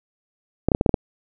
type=clicks; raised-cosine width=2 ms; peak=-3 dBFS; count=7; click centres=0.686 / 0.718 / 0.749 / 0.811 / 0.862 / 0.893 / 0.942 s; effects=none